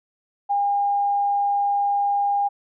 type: tone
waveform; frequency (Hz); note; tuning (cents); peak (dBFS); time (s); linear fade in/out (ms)
sine; 808; G#5; -48; -18; 0.49-2.49; 20
effects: none